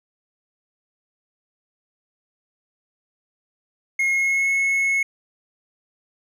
triangle tone with pitch glide, 2155 to 2186 Hz, C#7 to C#7, -49 to -25 cents, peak -16 dBFS, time 3.99-5.03 s, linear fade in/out 5 ms, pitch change +24 cents, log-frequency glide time 4.1-4.5 s, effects none

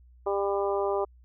harmonic tone, 199.3 Hz, G3, 29 cents sharp, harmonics 2 / 3 / 4 / 5 / 6, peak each -27 / -31 / -33 / -35 / -37 dBFS, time 0.26-1.05 s, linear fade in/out 10 ms, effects added 61 Hz sine -52 dBFS peak until 1.24 s

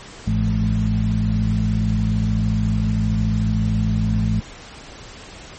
harmonic tone with a mistuned harmonic, 53.5 Hz, A1, 48 cents flat, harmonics 1 / 2 / 3 / 4, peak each -22 / -20 / -24 / -22 dBFS, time 0.26-4.41 s, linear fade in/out 20 ms, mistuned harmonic 3, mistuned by +71 cents, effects pink hiss -39 dBFS RMS until 5.58 s + MP3 32 kbps

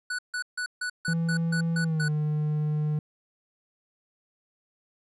square tone bursts, 1480 Hz, F#6, in tune, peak -29 dBFS, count 9, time 0.1-2.083 s, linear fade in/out 5 ms, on 87 ms, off 150 ms
triangle tone with pitch glide, 166.1 to 151.44 Hz, E3 to D#3, +13 to -47 cents, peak -22 dBFS, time 1.08-2.99 s, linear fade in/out 2 ms, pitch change -160 cents, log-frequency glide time 1.82-2.07 s
effects resampled to 24000 Hz

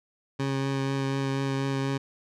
20% pulse tone with vibrato, 136.2 Hz, C#3, 30 cents flat, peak -21 dBFS, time 0.39-1.98 s, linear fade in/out 10 ms, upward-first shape triangle, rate 4.1 Hz, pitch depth 14 cents each way, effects low-pass 6000 Hz 12 dB/octave

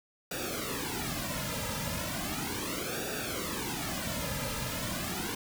pink noise with flanger, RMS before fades -35 dBFS, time 0.31-5.35 s, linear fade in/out 5 ms, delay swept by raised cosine 0.95 to 2.75 ms, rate 0.36 Hz, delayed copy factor -0.9, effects none

